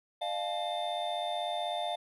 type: tone cluster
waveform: triangle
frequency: 605 / 701 / 860 / 3583 Hz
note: D#5 / F5 / A5 / A7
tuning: -49 / +6 / -40 / +31 cents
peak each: -36 / -32 / -38 / -38 dBFS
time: 0.21-1.96 s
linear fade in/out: 10 ms
effects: none